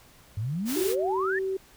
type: exponential sweep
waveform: sine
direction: up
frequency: 96.7 to 1864.7 Hz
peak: -27 dBFS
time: 0.37-1.39 s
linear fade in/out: 5 ms
type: noise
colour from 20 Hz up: white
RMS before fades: -34 dBFS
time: 0.65-0.96 s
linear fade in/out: 50 ms
type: tone with pitch glide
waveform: sine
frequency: 379.2 to 382.5 Hz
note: F#4 to G4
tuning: +43 to -42 cents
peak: -26 dBFS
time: 0.76-1.57 s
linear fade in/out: 5 ms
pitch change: +15 cents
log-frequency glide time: 1.06-1.35 s
effects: pink hiss -55 dBFS RMS until 1.76 s